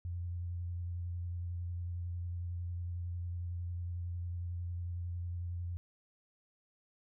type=tone with vibrato; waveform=sine; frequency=87.31 Hz; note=F2; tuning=in tune; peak=-36 dBFS; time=0.05-5.77 s; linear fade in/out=0 ms; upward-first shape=triangle; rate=11 Hz; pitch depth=25 cents each way; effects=none